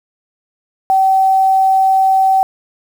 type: tone with quantisation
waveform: sine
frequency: 767 Hz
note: G5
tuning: 38 cents flat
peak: -8 dBFS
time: 0.9-2.43 s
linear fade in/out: 0 ms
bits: 6
effects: none